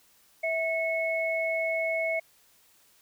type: tone pair together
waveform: sine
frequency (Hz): 652.6 / 2195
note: E5 / C#7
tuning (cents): -18 / -18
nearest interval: octave + major sixth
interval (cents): 2100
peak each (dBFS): -28 / -29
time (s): 0.43-2.2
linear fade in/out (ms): 10
effects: white hiss -62 dBFS RMS until 3.01 s